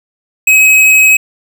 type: tone with tanh clipping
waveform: sine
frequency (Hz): 2548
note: D#7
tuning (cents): +41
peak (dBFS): -5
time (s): 0.47-1.17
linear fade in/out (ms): 5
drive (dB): 16
effects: none